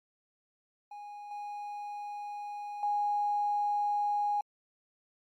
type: tone with level steps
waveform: triangle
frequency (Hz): 825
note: G#5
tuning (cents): -12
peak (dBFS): -40 / -35 / -23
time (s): 0.91-4.41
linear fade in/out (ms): 5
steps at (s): 1.31 / 2.83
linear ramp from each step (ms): 2
effects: tanh soft clip ceiling -25 dBFS + MP3 64 kbps